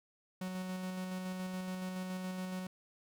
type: tone with tremolo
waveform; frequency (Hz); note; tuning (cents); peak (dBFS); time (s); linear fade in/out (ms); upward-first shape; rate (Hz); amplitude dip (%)
45% pulse; 185; F#3; 0; -37; 0.41-2.67; 5; square; 7.1; 25
effects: none